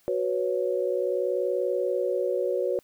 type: chord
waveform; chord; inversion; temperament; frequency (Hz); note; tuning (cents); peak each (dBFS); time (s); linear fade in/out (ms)
sine; F# suspended fourth; none; equal; 370 / 493.9 / 554.4; F#4 / B4 / C#5; 0 / 0 / 0; -28; 0.08-2.79; 0
effects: white hiss -63 dBFS RMS until 2.83 s